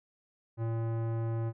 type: tone with tanh clipping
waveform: sine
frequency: 114.1 Hz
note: A#2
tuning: 37 cents flat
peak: -32 dBFS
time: 0.57-1.53 s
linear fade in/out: 50 ms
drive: 18 dB
effects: none